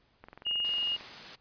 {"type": "click train", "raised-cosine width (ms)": 0.5, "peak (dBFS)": -32, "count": 18, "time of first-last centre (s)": [0.24, 1.009], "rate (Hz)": 22.1}
{"type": "tone", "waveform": "sine", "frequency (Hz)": 2855, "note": "F7", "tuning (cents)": 37, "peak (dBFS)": -28, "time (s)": [0.45, 0.97], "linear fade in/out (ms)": 20}
{"type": "high-pass noise", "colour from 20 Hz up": "white", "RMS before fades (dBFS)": -44, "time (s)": [0.64, 1.36], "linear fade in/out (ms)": 10, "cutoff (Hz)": 100, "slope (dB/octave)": 48}
{"effects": ["pink hiss -68 dBFS RMS until 1.4 s", "resampled to 11025 Hz"]}